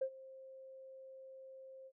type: tone with ADSR envelope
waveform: sine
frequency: 529 Hz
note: C5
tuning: 19 cents sharp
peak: -31 dBFS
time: 0.01-1.92 s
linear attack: 9 ms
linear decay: 74 ms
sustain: -20 dB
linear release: 54 ms
effects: tanh soft clip ceiling -27 dBFS